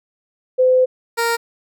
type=tone pair in turn; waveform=sine / 15% pulse; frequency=511 / 465.2 Hz; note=C5 / A#4; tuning=-41 / -4 cents; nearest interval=major second; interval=163 cents; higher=first; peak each=-10 dBFS; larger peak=neither; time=0.58-0.86 / 1.17-1.37 s; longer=first; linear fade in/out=20 ms; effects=none